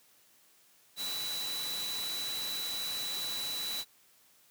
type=tone in noise; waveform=sine; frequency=3951 Hz; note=B7; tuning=in tune; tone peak=-35 dBFS; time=0.96-3.85 s; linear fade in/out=50 ms; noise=white; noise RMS=-40 dBFS; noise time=0.96-3.85 s; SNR=+2 dB; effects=white hiss -64 dBFS RMS until 4.5 s + high-pass 100 Hz 12 dB/octave